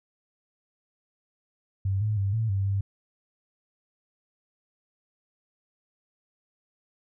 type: tone with pitch steps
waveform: sine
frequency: 97 / 106.9 / 98.5 / 111.9 / 97.7 / 98.7 Hz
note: G2 / A2 / G2 / A2 / G2 / G2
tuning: -18 / -49 / +9 / +30 / -5 / +12 cents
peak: -23 dBFS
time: 1.85-2.81 s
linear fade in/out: 5 ms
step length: 160 ms
effects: none